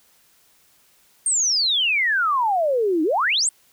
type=exponential two-way sweep; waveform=sine; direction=down then up; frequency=8870 to 299.5 to 8870 Hz; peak=-17 dBFS; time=1.26-3.49 s; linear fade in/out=2 ms; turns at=3.03 s; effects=white hiss -58 dBFS RMS until 3.72 s

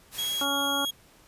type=noise; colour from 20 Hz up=white; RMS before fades=-38 dBFS; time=0.11-0.46 s; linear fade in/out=50 ms
type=tone; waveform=40% pulse; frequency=3301 Hz; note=G#7; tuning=11 cents flat; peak=-27 dBFS; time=0.18-0.91 s; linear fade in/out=10 ms
type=harmonic tone; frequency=280.4 Hz; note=C#4; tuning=20 cents sharp; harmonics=1 / 2 / 3 / 4 / 5; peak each=-33 / -35 / -33 / -34 / -32 dBFS; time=0.41-0.85 s; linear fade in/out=2 ms
effects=pink hiss -57 dBFS RMS until 1.27 s + resampled to 32000 Hz

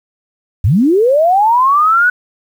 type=linear sweep; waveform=sine; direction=up; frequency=75.2 to 1495 Hz; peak=-7 dBFS; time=0.64-2.1 s; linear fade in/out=5 ms; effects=7-bit

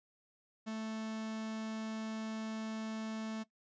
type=tone; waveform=45% pulse; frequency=220 Hz; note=A3; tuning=in tune; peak=-38 dBFS; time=0.66-3.44 s; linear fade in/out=20 ms; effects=noise-tail reverb RT60 0.1 s tail -18 dB re dry + resampled to 16000 Hz

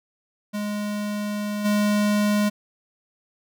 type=tone with level steps; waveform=square; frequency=207.7 Hz; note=G#3; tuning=in tune; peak=-26 / -19 dBFS; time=0.53-2.5 s; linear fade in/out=20 ms; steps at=1.64 s; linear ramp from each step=20 ms; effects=none

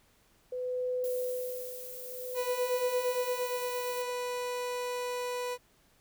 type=tone with tremolo; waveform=sine; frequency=502 Hz; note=B4; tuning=28 cents sharp; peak=-29 dBFS; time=0.52-4.1 s; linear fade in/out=5 ms; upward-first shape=sine; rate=0.53 Hz; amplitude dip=85%
type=noise; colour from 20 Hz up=violet; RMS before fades=-44 dBFS; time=1.04-4.02 s; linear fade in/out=0 ms
type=tone; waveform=30% pulse; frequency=493.3 Hz; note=B4; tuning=2 cents flat; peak=-30 dBFS; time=2.34-5.58 s; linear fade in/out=50 ms
effects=pink hiss -66 dBFS RMS until 6 s

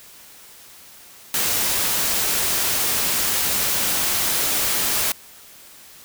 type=noise; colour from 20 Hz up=white; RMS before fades=-21 dBFS; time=1.34-5.12 s; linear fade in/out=2 ms; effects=white hiss -45 dBFS RMS until 6.04 s

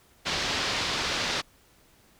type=low-pass noise; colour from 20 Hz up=white; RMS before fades=-29 dBFS; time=0.25-1.42 s; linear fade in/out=20 ms; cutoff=5000 Hz; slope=24 dB/octave; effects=pink hiss -60 dBFS RMS until 2.19 s

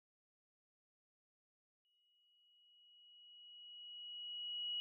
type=tone with exponential growth; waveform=sine; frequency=2913 Hz; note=F#7; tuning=28 cents flat; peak=-38 dBFS; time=1.85-4.8 s; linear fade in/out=0 ms; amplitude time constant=640 ms; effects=none

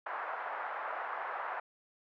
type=band-pass noise; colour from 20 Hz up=pink; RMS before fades=-39 dBFS; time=0.06-1.6 s; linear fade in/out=5 ms; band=700 to 1600 Hz; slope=24 dB/octave; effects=none

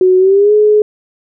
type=tone with pitch glide; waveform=sine; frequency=370 to 422.6 Hz; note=F#4 to G#4; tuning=0 to +30 cents; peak=-5 dBFS; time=0.01-0.82 s; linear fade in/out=2 ms; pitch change=+230 cents; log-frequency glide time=0.18-0.53 s; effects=none

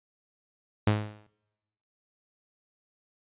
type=tone with exponential decay; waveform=sawtooth; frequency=105.6 Hz; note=G#2; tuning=29 cents sharp; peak=-15 dBFS; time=0.87-1.27 s; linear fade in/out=5 ms; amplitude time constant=85 ms; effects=noise-tail reverb RT60 1.0 s tail -25 dB re dry + resampled to 8000 Hz

